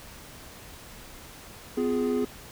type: chord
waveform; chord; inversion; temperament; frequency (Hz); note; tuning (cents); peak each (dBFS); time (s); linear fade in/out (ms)
triangle; F diminished; second; equal with one note detuned; 252.4 / 349.2 / 415.3; Cb4 / F4 / Ab4; +38 / 0 / 0; -25 / -31 / -25; 1.77-2.25; 5
effects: pink hiss -46 dBFS RMS until 2.51 s